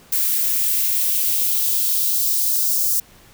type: noise with high-pass filter sweep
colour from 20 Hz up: violet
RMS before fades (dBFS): -19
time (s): 0.12-3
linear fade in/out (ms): 5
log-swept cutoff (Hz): 1500 to 5700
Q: 1.5
effects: pink hiss -49 dBFS RMS until 3.33 s